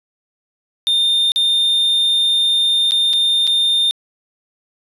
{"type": "tone with dropouts", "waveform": "triangle", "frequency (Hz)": 3625, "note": "A#7", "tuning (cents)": -49, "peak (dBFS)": -11, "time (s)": [0.87, 3.91], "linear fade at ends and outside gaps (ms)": 0, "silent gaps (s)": [[1.319, 1.36], [2.909, 2.919], [3.131, 3.135], [3.469, 3.475]], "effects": ["resampled to 32000 Hz"]}